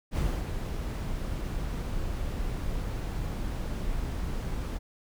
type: noise with ADSR envelope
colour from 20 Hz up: brown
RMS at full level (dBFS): -26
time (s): 0.11-4.79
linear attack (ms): 63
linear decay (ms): 260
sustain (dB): -6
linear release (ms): 24
effects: none